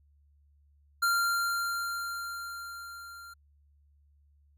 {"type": "tone with level ramp", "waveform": "square", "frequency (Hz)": 1387, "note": "F6", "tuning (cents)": -12, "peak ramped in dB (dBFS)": [-24, -46], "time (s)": [1.02, 3.34], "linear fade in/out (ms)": 10, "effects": ["added 72 Hz sine -61 dBFS peak until 4.57 s"]}